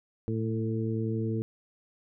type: harmonic tone with a mistuned harmonic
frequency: 111.4 Hz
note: A2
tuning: 22 cents sharp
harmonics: 1 / 2 / 3 / 4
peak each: -30 / -33 / -35 / -36 dBFS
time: 0.28-1.42 s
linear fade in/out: 0 ms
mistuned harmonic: 1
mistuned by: +23 cents
effects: none